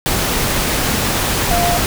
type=tone in noise; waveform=sine; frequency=698.5 Hz; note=F5; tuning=in tune; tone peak=-16 dBFS; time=1.51-1.77 s; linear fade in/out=0 ms; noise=pink; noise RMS=-17 dBFS; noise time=0.06-1.86 s; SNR=-2 dB; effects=none